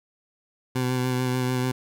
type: tone with vibrato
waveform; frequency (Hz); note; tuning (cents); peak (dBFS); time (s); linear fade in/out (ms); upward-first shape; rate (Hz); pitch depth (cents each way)
20% pulse; 126.9; B2; +47; -18; 0.75-1.72; 10; sine; 6.8; 20
effects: none